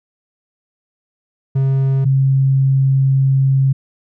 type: tone pair in turn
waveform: triangle / sine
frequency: 134.8 / 134.8 Hz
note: C#3 / C#3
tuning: -48 / -48 cents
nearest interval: unison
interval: 0 cents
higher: neither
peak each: -10 dBFS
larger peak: neither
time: 1.55-2.05 / 2.05-3.73 s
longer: second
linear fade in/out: 10 ms
effects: none